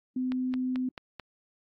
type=tone; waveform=sine; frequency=255.2 Hz; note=C4; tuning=43 cents flat; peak=-27 dBFS; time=0.16-0.89 s; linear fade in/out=5 ms
type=click train; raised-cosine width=0.3 ms; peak=-23 dBFS; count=5; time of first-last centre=0.32-1.197 s; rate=4.56 Hz
effects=AAC 48 kbps